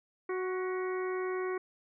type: harmonic tone with a mistuned harmonic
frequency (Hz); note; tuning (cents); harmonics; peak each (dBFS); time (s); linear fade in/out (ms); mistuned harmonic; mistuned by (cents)
370; F#4; 0; 1 / 2 / 3 / 4 / 5 / 6; -32 / -46 / -41 / -46 / -45 / -48; 0.29-1.58; 5; 5; +45
effects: none